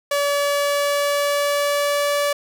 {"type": "tone with pitch glide", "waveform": "sawtooth", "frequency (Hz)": [572, 577], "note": ["D5", "D5"], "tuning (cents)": [-46, -31], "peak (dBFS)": -14, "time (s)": [0.11, 2.33], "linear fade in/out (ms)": 5, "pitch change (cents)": 15, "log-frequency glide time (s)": [0.3, 2.14], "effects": []}